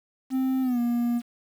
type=tone with pitch glide; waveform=triangle; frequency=261.6 to 238.5 Hz; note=C4 to A#3; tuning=0 to +40 cents; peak=-20 dBFS; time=0.3-1.22 s; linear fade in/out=50 ms; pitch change=-160 cents; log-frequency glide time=0.62-0.79 s; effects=8-bit